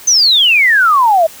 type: exponential sweep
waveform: sine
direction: down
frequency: 6320 to 622.3 Hz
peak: -6 dBFS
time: 0.07-1.27 s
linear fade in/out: 10 ms
effects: white hiss -35 dBFS RMS until 1.4 s